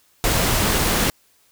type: noise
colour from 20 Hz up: pink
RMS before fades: -19 dBFS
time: 0.24-1.1 s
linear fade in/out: 0 ms
effects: white hiss -59 dBFS RMS until 1.51 s